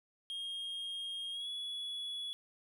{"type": "tone with pitch glide", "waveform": "triangle", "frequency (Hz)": [3241, 3388], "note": ["G#7", "G#7"], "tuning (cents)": [-43, 34], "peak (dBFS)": -37, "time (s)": [0.3, 2.33], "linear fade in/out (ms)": 0, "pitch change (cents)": 77, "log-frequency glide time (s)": [1.32, 1.48], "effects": []}